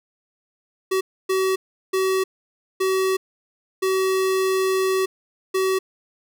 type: tone bursts at uneven times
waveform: square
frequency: 379.3 Hz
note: F#4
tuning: 43 cents sharp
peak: -19 dBFS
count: 6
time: 0.91-1.01 / 1.29-1.56 / 1.93-2.24 / 2.8-3.17 / 3.82-5.06 / 5.54-5.79 s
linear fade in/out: 10 ms
effects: none